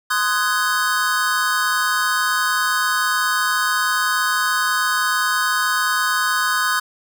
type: chord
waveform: square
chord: Ab dominant seventh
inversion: first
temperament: just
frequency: 1038.3 / 1245.9 / 1495.1 / 1661.2 Hz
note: C6 / Eb6 / Gb6 / Ab6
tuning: -14 / +2 / +18 / 0 cents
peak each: -25 / -23 / -22 / -25 dBFS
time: 0.1-6.8 s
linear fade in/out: 10 ms
effects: none